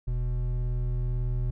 triangle tone pair together, 40.84 / 122.7 Hz, E1 / B2, -15 / -11 cents, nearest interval octave + perfect fifth, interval 1904 cents, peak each -25 / -27 dBFS, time 0.07-1.51 s, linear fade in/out 10 ms, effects none

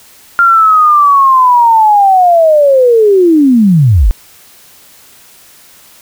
sine linear sweep, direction down, 1396.9 to 36.13 Hz, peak -3 dBFS, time 0.39-4.11 s, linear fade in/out 0 ms, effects white hiss -40 dBFS RMS until 6.01 s

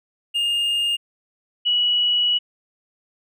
triangle / sine tone pair in turn, 2828 / 2930 Hz, F7 / F#7, +21 / -18 cents, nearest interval minor second, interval 61 cents, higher second, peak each -17 / -16 dBFS, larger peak second, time 0.34-0.97 / 1.65-2.39 s, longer second, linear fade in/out 20 ms, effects none

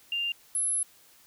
sine tone pair in turn, 2794 / 10987 Hz, F7 / F9, 0 / -29 cents, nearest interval 2 octaves, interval 2371 cents, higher second, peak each -27 / -25 dBFS, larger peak second, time 0.12-0.32 / 0.55-0.83 s, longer second, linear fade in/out 2 ms, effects white hiss -58 dBFS RMS until 1.26 s

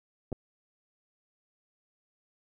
clicks, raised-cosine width 2 ms, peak -27 / -20 dBFS, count 2, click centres 0.319 / 0.327 s, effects none

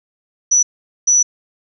sine tone bursts at uneven times, 5920 Hz, F#8, in tune, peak -9 dBFS, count 2, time 0.51-0.63 / 1.07-1.23 s, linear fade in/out 10 ms, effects none

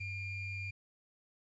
triangle ring-modulated tone, 1153 Hz, D6, 32 cents flat, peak -33 dBFS, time 0-0.71 s, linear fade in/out 10 ms, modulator 1250 Hz, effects resampled to 16000 Hz + 12-bit

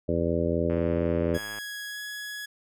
harmonic tone, 84.1 Hz, E2, 35 cents sharp, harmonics 1 / 2 / 3 / 4 / 5 / 6 / 7, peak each -31 / -31 / -31 / -31 / -31 / -31 / -31 dBFS, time 0.08-1.38 s, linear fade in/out 10 ms
click train, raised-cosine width 0.5 ms, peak -26 dBFS, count 94, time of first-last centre 0.7-1.586 s, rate 105 Hz
sawtooth tone with pitch glide, 1666 to 1680.5 Hz, G#6 to G#6, +5 to +20 cents, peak -31 dBFS, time 1.34-2.46 s, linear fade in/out 10 ms, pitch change +15 cents, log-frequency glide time 1.87-2 s
effects none

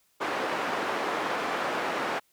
white band-pass noise, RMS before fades -30 dBFS, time 0.2-2.2 s, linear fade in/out 20 ms, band 300 to 1300 Hz, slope 12 dB/octave, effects white hiss -68 dBFS RMS until 2.32 s

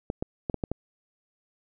clicks, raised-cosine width 2 ms, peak -15 dBFS, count 6, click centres 0.101 / 0.225 / 0.498 / 0.543 / 0.638 / 0.716 s, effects none

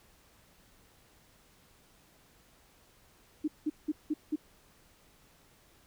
sine tone bursts, 304.3 Hz, D#4, 38 cents flat, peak -27 dBFS, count 5, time 3.44-4.36 s, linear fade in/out 10 ms, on 40 ms, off 180 ms, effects pink hiss -63 dBFS RMS until 5.86 s

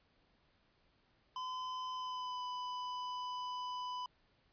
square tone with pitch glide, 1018 to 997 Hz, C6 to B5, -48 to +16 cents, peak -40 dBFS, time 1.36-4.06 s, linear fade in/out 2 ms, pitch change -36 cents, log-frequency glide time 1.94-2.43 s, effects pink hiss -73 dBFS RMS until 4.52 s + resampled to 11025 Hz

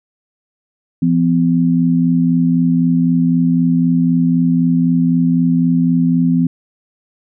sine tone pair together, 169.99 / 253.9 Hz, F3 / B3, -46 / +48 cents, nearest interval perfect fifth, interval 694 cents, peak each -13 dBFS, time 1.02-6.47 s, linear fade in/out 5 ms, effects none

